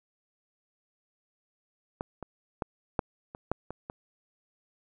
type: clicks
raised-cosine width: 1 ms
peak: -18 / -24 / -16 / -11 / -27 / -13 / -23 / -23 dBFS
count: 8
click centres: 2.009 / 2.227 / 2.622 / 2.992 / 3.349 / 3.516 / 3.706 / 3.899 s
effects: none